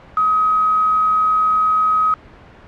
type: tone with quantisation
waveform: sine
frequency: 1266 Hz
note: D#6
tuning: 30 cents sharp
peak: -12 dBFS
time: 0.17-2.14 s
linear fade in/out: 2 ms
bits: 4
effects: pink hiss -42 dBFS RMS until 2.67 s + low-pass 2000 Hz 12 dB/octave